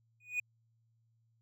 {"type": "tone with exponential growth", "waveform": "triangle", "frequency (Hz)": 2472, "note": "D#7", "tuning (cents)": -12, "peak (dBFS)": -27, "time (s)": [0.2, 0.4], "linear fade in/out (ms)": 5, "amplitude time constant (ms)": 43, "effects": ["added 114 Hz sine -70 dBFS peak until 1.41 s"]}